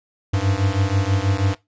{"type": "beating tone pair", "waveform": "square", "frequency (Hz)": [94.9, 101.1], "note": ["F#2", "G#2"], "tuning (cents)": [44, -46], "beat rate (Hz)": 6.2, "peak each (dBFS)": [-21, -21], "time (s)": [0.33, 1.55], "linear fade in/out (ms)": 10, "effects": ["noise-tail reverb RT60 0.2 s tail -20 dB re dry", "resampled to 16000 Hz"]}